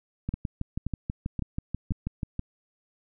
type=two click trains; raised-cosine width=5 ms; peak=-17 / -17 dBFS; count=14 / 4; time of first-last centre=0.29-2.394 / 0.34-1.919 s; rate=6.18 / 1.9 Hz; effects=none